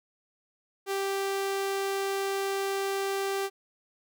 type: tone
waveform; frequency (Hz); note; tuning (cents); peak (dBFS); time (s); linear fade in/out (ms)
sawtooth; 392; G4; 0; -24; 0.86-3.5; 50
effects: none